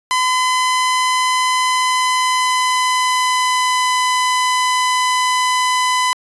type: tone with pitch glide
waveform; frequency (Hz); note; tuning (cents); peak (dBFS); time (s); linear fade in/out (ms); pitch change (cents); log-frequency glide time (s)
sawtooth; 1015 to 1006.2; B5 to B5; +47 to +32; -10; 0.11-6.13; 0; -15; 1.61-3.96
effects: resampled to 24000 Hz